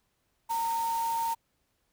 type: tone in noise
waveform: sine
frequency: 918 Hz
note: A#5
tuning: 27 cents flat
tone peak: -27 dBFS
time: 0.49-1.35 s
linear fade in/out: 20 ms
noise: white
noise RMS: -42 dBFS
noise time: 0.49-1.35 s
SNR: +12 dB
effects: pink hiss -75 dBFS RMS until 1.92 s